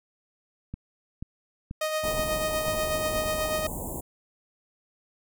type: click train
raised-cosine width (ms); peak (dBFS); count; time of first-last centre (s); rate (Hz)
5; -22; 5; 0.74-2.682; 2.06
type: tone with tremolo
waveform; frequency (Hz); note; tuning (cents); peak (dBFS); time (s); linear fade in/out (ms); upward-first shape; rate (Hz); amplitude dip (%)
sawtooth; 622; D#5; -1; -21; 1.81-3.67; 5; sine; 8.2; 40
type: band-stop noise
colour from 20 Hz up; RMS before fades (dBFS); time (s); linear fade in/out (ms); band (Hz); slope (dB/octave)
pink; -34; 2.03-4.01; 10; 1000 to 7000; 96
effects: none